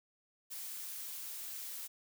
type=noise; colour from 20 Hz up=blue; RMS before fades=-44 dBFS; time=0.5-1.88 s; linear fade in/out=20 ms; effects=none